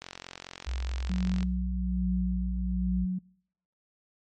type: click train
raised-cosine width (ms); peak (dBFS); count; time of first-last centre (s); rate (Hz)
0.2; -22; 64; 0.02-1.429; 44.7
type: tone with pitch glide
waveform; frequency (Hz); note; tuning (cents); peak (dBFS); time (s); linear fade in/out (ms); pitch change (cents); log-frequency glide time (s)
sine; 62.3 to 58.8; B1 to A#1; +16 to +16; -29; 0.66-3.06; 20; -100; 1.52-2.23
type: tone with tremolo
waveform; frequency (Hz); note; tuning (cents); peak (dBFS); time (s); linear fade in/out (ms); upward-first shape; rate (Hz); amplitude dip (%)
sine; 183.9; F#3; -10; -25; 1.09-3.19; 10; triangle; 1.2; 60
effects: noise-tail reverb RT60 0.7 s tail -25 dB re dry + MP3 48 kbps